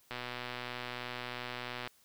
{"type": "click train", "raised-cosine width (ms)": 0.3, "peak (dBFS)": -23, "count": 218, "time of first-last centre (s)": [0.11, 1.874], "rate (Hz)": 123, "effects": ["white hiss -66 dBFS RMS until 2.04 s"]}